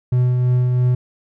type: tone with tremolo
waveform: triangle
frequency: 124.8 Hz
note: B2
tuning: 19 cents sharp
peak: -10 dBFS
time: 0.12-0.95 s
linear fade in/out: 5 ms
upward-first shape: triangle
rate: 3 Hz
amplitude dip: 30%
effects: none